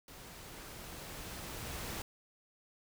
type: noise with level ramp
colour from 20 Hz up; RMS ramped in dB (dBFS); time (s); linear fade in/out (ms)
pink; -52 to -41; 0.08-2.02; 2
effects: none